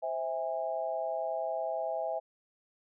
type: chord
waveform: sine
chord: C augmented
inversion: none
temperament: just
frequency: 523.3 / 654.1 / 817.6 Hz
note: C5 / E5 / G#5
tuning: 0 / -14 / -27 cents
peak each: -38 / -33 / -37 dBFS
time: 0.02-2.2 s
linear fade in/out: 20 ms
effects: none